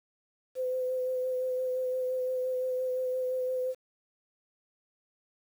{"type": "tone with vibrato", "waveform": "sine", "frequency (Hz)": 510, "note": "C5", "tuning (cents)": -44, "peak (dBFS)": -28, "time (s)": [0.55, 3.75], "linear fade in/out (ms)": 50, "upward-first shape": "sine", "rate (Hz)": 5.8, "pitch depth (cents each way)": 19, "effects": ["9-bit"]}